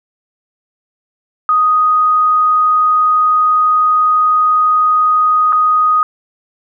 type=tone with dropouts; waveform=sine; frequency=1246 Hz; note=D#6; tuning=2 cents sharp; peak=-8 dBFS; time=1.49-6.03 s; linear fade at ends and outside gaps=1 ms; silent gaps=5.524-5.529 s; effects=none